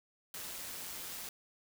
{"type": "noise with amplitude modulation", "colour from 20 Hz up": "white", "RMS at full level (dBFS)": -42, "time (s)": [0.34, 1.29], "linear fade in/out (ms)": 2, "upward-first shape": "sine", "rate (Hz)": 182, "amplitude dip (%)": 40, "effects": []}